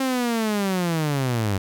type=linear sweep; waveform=sawtooth; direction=down; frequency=268.2 to 93.5 Hz; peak=-17 dBFS; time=0-1.58 s; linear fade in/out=5 ms; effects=none